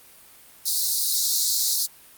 pink high-pass noise, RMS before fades -23 dBFS, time 0.65-1.87 s, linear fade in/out 20 ms, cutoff 3900 Hz, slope 96 dB/octave, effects white hiss -50 dBFS RMS until 2.17 s + Opus 32 kbps

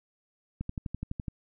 click train, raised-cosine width 5 ms, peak -21 dBFS, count 9, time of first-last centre 0.61-1.282 s, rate 11.9 Hz, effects none

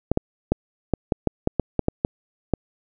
clicks, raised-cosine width 2 ms, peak -5 dBFS, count 12, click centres 0.116 / 0.174 / 0.52 / 0.937 / 1.122 / 1.273 / 1.474 / 1.597 / 1.793 / 1.884 / 2.049 / 2.537 s, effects none

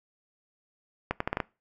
accelerating click train, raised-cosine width 0.5 ms, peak -12 dBFS, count 6, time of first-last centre 1.11-1.402 s, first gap 94 ms, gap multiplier 0.76, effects noise-tail reverb RT60 0.3 s tail -23 dB re dry

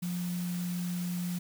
sine tone in noise, 176.9 Hz, F3, 23 cents sharp, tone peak -31 dBFS, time 0.02-1.39 s, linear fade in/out 10 ms, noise white, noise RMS -45 dBFS, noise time 0.02-1.39 s, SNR +11 dB, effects none

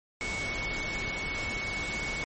sine tone in noise, 2217 Hz, C#7, in tune, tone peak -33 dBFS, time 0.21-2.24 s, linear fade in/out 0 ms, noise pink, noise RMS -36 dBFS, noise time 0.21-2.24 s, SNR 0 dB, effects MP3 32 kbps

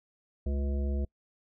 harmonic tone with a mistuned harmonic, 70.7 Hz, C#2, 35 cents sharp, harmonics 1 / 3 / 5 / 7 / 9, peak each -28 / -38 / -42 / -45 / -47 dBFS, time 0.46-1.05 s, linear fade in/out 5 ms, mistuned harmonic 1, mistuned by -72 cents, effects noise-tail reverb RT60 0.1 s tail -26 dB re dry

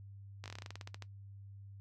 slowing click train, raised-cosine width 0.2 ms, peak -28 dBFS, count 15, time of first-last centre 0.44-1.023 s, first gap 18 ms, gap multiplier 1.12, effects noise-tail reverb RT60 0.1 s tail -17 dB re dry + added 99 Hz sine -49 dBFS peak until 1.8 s

